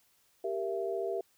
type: chord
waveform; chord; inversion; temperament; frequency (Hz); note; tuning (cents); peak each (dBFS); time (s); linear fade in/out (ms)
sine; E diminished; first; equal with one note detuned; 392 / 466.2 / 667.7; G4 / Bb4 / E5; 0 / 0 / +22; -34 / -37 / -36; 0.44-1.21; 5
effects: white hiss -69 dBFS RMS until 1.37 s